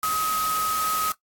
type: tone in noise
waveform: sine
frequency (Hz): 1267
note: D#6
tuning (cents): +31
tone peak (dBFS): -23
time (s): 0.03-1.12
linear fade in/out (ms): 2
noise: white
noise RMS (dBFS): -30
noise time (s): 0.03-1.12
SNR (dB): +4
effects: noise-tail reverb RT60 0.1 s tail -17 dB re dry + AAC 64 kbps